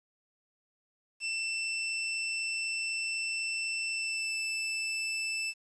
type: tone with pitch glide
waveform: sawtooth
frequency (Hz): 2672 to 2644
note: E7 to E7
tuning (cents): +23 to +5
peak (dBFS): -28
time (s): 1.2-5.54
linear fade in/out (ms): 50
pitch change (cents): -18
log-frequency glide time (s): 3.89-4.36
effects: resampled to 22050 Hz + 10-bit